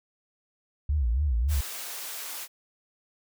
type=tone with vibrato; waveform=sine; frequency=65.41 Hz; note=C2; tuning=in tune; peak=-22 dBFS; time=0.89-1.61 s; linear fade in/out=5 ms; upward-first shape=sine; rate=3.6 Hz; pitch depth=260 cents each way
type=high-pass noise; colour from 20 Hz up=white; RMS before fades=-37 dBFS; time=1.48-2.48 s; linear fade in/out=50 ms; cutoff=490 Hz; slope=12 dB/octave
effects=none